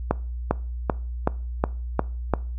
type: accelerating click train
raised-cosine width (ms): 1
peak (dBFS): -5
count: 7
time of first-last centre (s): 0.11-2.337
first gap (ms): 400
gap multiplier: 0.97
effects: noise-tail reverb RT60 0.4 s tail -21 dB re dry + added 60 Hz sine -28 dBFS peak until 2.58 s